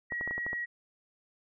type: tone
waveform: sine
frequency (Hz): 1910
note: A#6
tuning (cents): +42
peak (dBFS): -32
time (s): 0.1-0.66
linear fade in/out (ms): 20
type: clicks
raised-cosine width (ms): 1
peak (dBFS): -26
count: 7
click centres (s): 0.122 / 0.211 / 0.276 / 0.31 / 0.38 / 0.465 / 0.531
effects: none